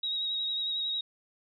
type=tone with vibrato; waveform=sine; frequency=3800 Hz; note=A#7; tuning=33 cents sharp; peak=-29 dBFS; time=0.03-1.01 s; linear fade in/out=5 ms; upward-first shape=triangle; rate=11 Hz; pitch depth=32 cents each way; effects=none